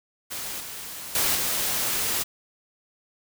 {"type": "noise with level steps", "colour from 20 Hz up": "white", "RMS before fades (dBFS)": [-33, -37, -23, -26], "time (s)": [0.3, 2.24], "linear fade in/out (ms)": 20, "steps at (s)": [0.6, 1.15, 1.35], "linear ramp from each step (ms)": 2, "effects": []}